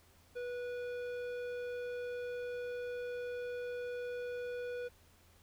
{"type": "tone with tanh clipping", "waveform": "sine", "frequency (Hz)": 489.1, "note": "B4", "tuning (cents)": -17, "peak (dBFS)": -40, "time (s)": [0.35, 4.89], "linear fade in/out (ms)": 20, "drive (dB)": 13, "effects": ["added 84 Hz sine -66 dBFS peak until 5.42 s", "pink hiss -66 dBFS RMS until 5.42 s"]}